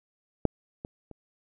clicks, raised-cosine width 2 ms, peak -8 / -23 / -30 dBFS, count 3, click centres 0.453 / 0.849 / 1.113 s, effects none

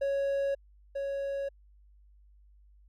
triangle tone pair in turn, 554.4 / 554.4 Hz, C#5 / C#5, 0 / 0 cents, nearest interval unison, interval 0 cents, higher neither, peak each -25 / -29 dBFS, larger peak first, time 0.01-0.55 / 0.95-1.49 s, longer neither, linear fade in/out 10 ms, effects added 50 Hz sine -56 dBFS peak until 2.88 s

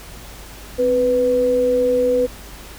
sine tone pair together, 260.2 / 495.8 Hz, C4 / B4, -9 / +7 cents, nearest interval major seventh, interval 1116 cents, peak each -24 / -14 dBFS, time 0.78-2.27 s, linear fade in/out 20 ms, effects added 50 Hz sine -39 dBFS peak until 2.78 s + pink hiss -39 dBFS RMS until 2.78 s

